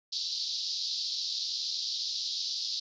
pink band-pass noise, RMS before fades -34 dBFS, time 0.12-2.8 s, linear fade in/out 10 ms, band 3900 to 5200 Hz, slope 48 dB/octave, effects resampled to 16000 Hz

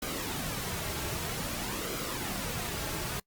pink noise with flanger, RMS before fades -35 dBFS, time 0.02-3.2 s, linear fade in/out 5 ms, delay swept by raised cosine 1.1 to 4.1 ms, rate 0.52 Hz, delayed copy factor -0.5, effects noise-tail reverb RT60 0.1 s tail -26 dB re dry + Opus 48 kbps

